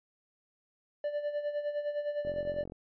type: tone with tremolo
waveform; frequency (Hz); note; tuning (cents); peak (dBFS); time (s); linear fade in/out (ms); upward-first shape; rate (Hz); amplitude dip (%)
triangle; 587.3; D5; 0; -27; 1.04-2.64; 2; sine; 9.8; 65
type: click train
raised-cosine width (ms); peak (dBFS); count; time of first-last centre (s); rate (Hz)
2; -30; 22; 2.25-2.721; 44.6
effects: resampled to 11025 Hz